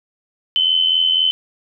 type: tone with amplitude modulation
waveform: sine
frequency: 3049 Hz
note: G7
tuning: 49 cents flat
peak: -10 dBFS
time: 0.56-1.31 s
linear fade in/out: 0 ms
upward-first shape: sine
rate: 84 Hz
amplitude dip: 60%
effects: none

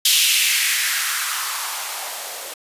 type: noise with band-pass filter sweep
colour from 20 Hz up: violet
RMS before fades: -21 dBFS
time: 0.05-2.54 s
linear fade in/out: 5 ms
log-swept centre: 3300 to 500 Hz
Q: 2.5
effects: resampled to 32000 Hz

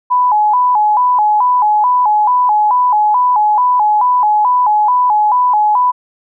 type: tone with vibrato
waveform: sine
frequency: 916 Hz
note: A#5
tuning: 31 cents flat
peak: -8 dBFS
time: 0.1-5.92 s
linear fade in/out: 20 ms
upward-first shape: square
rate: 2.3 Hz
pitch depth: 140 cents each way
effects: none

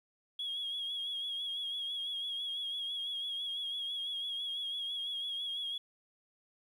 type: tone with vibrato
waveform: sine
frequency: 3310 Hz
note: G#7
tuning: 6 cents flat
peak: -34 dBFS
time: 0.39-5.78 s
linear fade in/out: 5 ms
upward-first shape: sine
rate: 6 Hz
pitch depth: 42 cents each way
effects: tanh soft clip ceiling -31 dBFS + 11-bit

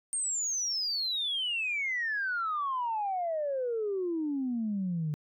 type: exponential sweep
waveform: sine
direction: down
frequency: 8800 to 146.83 Hz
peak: -28 dBFS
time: 0.13-5.14 s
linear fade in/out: 0 ms
effects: tanh soft clip ceiling -24 dBFS

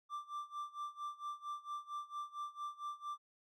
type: tone with tremolo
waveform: triangle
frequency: 1178 Hz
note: D6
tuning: 5 cents sharp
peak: -37 dBFS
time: 0.09-3.18 s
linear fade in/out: 50 ms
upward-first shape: sine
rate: 4.4 Hz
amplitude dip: 90%
effects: none

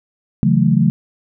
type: chord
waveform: sine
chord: F# minor seventh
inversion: second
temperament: equal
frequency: 138.59 / 164.81 / 185 / 220 Hz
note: C#3 / E3 / F#3 / A3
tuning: 0 / 0 / 0 / 0 cents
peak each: -16 dBFS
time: 0.43-0.9 s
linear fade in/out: 0 ms
effects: none

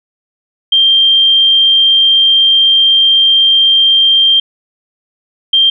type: tone pair in turn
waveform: sine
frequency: 3174 / 3174 Hz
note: G7 / G7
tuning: +21 / +21 cents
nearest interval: unison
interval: 0 cents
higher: neither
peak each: -5 dBFS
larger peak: neither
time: 0.72-4.4 / 5.53-5.7 s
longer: first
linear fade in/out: 5 ms
effects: none

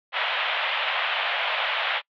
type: band-pass noise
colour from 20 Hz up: white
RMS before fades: -26 dBFS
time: 0.12-2.02 s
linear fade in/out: 50 ms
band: 560 to 3400 Hz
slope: 48 dB/octave
effects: noise-tail reverb RT60 0.1 s tail -26 dB re dry

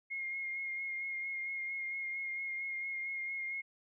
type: tone with vibrato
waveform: sine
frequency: 2143 Hz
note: C7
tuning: 41 cents sharp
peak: -36 dBFS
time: 0.1-3.62 s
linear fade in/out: 20 ms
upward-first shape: sine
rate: 4.4 Hz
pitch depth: 21 cents each way
effects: none

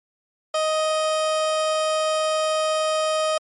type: tone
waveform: 30% pulse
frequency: 625 Hz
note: D#5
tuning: 8 cents sharp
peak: -17 dBFS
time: 0.54-3.38 s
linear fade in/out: 5 ms
effects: MP3 48 kbps

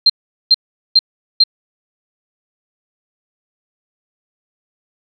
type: tone bursts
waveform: sine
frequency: 4171 Hz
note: C8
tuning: 6 cents flat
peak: -5 dBFS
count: 4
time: 0.06-1.438 s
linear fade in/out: 5 ms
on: 37 ms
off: 410 ms
effects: none

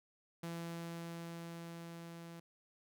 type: tone with level ramp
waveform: sawtooth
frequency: 168.3 Hz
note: E3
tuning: 36 cents sharp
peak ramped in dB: -37 to -45 dBFS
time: 0.43-2.4 s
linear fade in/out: 5 ms
effects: none

